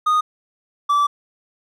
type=tone pair in turn; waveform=triangle; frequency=1236 / 1159.6 Hz; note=D#6 / D6; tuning=-12 / -22 cents; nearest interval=minor second; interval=110 cents; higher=first; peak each=-12 dBFS; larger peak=neither; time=0.06-0.21 / 0.89-1.07 s; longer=second; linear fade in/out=10 ms; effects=none